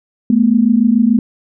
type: tone pair together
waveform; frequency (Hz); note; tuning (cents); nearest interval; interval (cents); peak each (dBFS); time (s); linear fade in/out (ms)
sine; 216.1 / 243; A3 / B3; -31 / -28; major second; 203; -11; 0.3-1.19; 2
effects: none